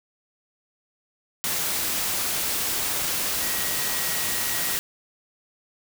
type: tone in noise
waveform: sine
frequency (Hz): 1905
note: A#6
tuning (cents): +37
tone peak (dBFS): -36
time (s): 3.41-4.76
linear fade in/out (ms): 0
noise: white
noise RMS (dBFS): -26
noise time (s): 1.44-4.79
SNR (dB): -13
effects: none